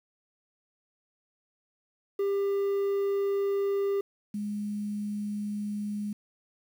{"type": "tone pair in turn", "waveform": ["triangle", "sine"], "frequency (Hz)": [398, 207.3], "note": ["G4", "G#3"], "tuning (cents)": [26, -3], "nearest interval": "major seventh", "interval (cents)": 1129, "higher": "first", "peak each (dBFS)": [-23, -30], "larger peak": "first", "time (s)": [[2.19, 4.01], [4.34, 6.13]], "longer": "first", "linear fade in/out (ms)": 5, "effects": ["9-bit"]}